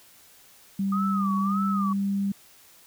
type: tone with pitch glide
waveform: sine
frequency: 196 to 198.28 Hz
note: G3 to G3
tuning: 0 to +20 cents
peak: -23 dBFS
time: 0.79-2.32 s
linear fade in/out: 5 ms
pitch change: +20 cents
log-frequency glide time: 1.07-2.13 s
type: tone with vibrato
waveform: sine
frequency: 1215 Hz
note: D#6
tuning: 42 cents flat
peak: -27 dBFS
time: 0.92-1.93 s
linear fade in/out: 5 ms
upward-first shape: sine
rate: 1.7 Hz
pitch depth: 140 cents each way
effects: white hiss -54 dBFS RMS until 2.86 s